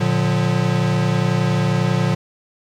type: chord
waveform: square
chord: Bb major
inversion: none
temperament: equal with one note detuned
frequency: 116.54 / 146.83 / 178.7 Hz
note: Bb2 / D3 / F3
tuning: 0 / 0 / +40 cents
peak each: -21 dBFS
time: 0-2.15 s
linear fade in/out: 10 ms
effects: low-pass 6000 Hz 12 dB/octave + 8-bit